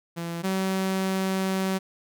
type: tone pair in turn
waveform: sawtooth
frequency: 169.1 / 190.3 Hz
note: E3 / F#3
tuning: +44 / +49 cents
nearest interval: major second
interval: 205 cents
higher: second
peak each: -26 / -20 dBFS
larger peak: second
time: 0.16-0.43 / 0.43-1.79 s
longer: second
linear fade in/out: 20 ms
effects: none